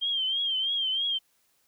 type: tone with vibrato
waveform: sine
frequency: 3176 Hz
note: G7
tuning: 22 cents sharp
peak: -25 dBFS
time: 0.01-1.19 s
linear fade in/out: 20 ms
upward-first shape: triangle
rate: 3.1 Hz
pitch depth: 88 cents each way
effects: white hiss -69 dBFS RMS until 1.67 s